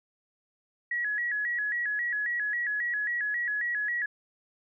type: tone with vibrato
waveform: sine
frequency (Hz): 1800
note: A6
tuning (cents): +39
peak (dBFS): -27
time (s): 0.91-4.06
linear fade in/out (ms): 5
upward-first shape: square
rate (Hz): 3.7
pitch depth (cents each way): 110
effects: none